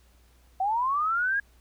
sine linear sweep, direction up, 740 to 1661.2 Hz, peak -23 dBFS, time 0.6-1.4 s, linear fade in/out 5 ms, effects added 60 Hz sine -57 dBFS peak until 1.6 s + pink hiss -64 dBFS RMS until 1.6 s

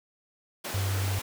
pink high-pass noise, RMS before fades -36 dBFS, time 0.64-1.22 s, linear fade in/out 10 ms, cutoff 260 Hz, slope 12 dB/octave
sine tone, 96.9 Hz, G2, 20 cents flat, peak -26 dBFS, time 0.74-1.19 s, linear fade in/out 5 ms
effects none

